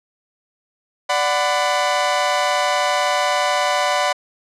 sawtooth chord, B minor, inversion first, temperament equal with one note detuned, 587.3 / 740 / 1003.9 Hz, D5 / F#5 / B5, 0 / 0 / +28 cents, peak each -17 dBFS, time 1.09-4.13 s, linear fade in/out 10 ms, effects low-pass 7000 Hz 12 dB/octave

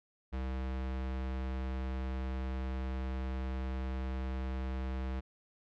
square tone, 65 Hz, C2, 11 cents flat, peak -35 dBFS, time 0.32-5.21 s, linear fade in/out 20 ms, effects low-pass 3000 Hz 12 dB/octave

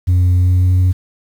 sine tone with pitch glide, 89.8 to 91.37 Hz, F2 to F#2, +49 to -21 cents, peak -6 dBFS, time 0.07-0.93 s, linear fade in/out 20 ms, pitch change +30 cents, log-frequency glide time 0.31-0.73 s, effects tanh soft clip ceiling -8 dBFS + 7-bit

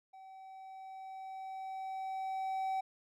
triangle tone with level ramp, 765 Hz, G5, 42 cents flat, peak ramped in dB -49 to -30 dBFS, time 0.13-2.81 s, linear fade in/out 10 ms, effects none

